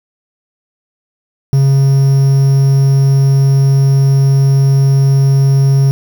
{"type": "tone with quantisation", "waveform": "triangle", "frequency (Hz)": 136.5, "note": "C#3", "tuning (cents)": -26, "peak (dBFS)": -4, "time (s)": [1.53, 5.91], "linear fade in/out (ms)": 0, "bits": 5, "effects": []}